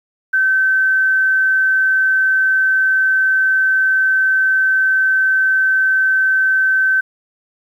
sine tone, 1539 Hz, G6, 32 cents flat, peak -11 dBFS, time 0.33-7.01 s, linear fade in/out 10 ms, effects 8-bit

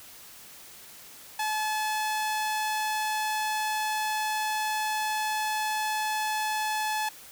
sawtooth tone, 860 Hz, A5, 40 cents flat, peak -23 dBFS, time 1.39-7.09 s, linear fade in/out 5 ms, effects white hiss -48 dBFS RMS until 7.31 s

